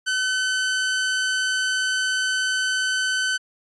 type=tone; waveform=sawtooth; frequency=1519 Hz; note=F#6; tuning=45 cents sharp; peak=-17 dBFS; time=0.06-3.38 s; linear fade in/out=20 ms; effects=resampled to 22050 Hz